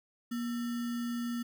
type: tone with sample-and-hold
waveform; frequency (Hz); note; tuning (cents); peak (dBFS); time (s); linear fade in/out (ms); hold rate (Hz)
sine; 238.1; A#3; +37; -32; 0.31-1.43; 10; 1575
effects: none